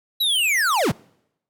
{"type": "linear sweep", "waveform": "square", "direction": "down", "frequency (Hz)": [3988, 72.4], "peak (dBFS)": -18, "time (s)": [0.2, 0.92], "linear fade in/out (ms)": 10, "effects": ["noise-tail reverb RT60 0.8 s tail -26 dB re dry"]}